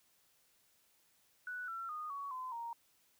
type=tone with pitch steps; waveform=sine; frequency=1480 / 1349.3 / 1230.2 / 1121.6 / 1022.6 / 932.3 Hz; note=F#6 / E6 / D#6 / C#6 / C6 / A#5; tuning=0 / +40 / -20 / +20 / -40 / 0 cents; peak=-40 dBFS; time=1.47-2.73 s; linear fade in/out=2 ms; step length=210 ms; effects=white hiss -72 dBFS RMS until 3.19 s